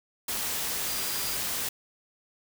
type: tone in noise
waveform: sine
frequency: 4831 Hz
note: D8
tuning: 48 cents sharp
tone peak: -39 dBFS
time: 0.87-1.36 s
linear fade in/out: 5 ms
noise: white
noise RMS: -31 dBFS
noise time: 0.28-1.69 s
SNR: -11 dB
effects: none